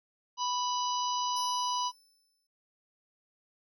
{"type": "harmonic tone", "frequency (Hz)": 987.8, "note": "B5", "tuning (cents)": 0, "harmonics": [1, 3, 4, 5, 6], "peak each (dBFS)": [-31, -39, -43, -39, -39], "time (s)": [0.37, 1.92], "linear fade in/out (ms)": 50}
{"type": "tone with exponential decay", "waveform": "sawtooth", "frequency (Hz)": 5274, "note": "E8", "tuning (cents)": 0, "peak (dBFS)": -36, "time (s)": [1.36, 2.47], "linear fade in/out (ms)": 5, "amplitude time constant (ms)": 240}
{"effects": ["noise-tail reverb RT60 0.1 s tail -21 dB re dry"]}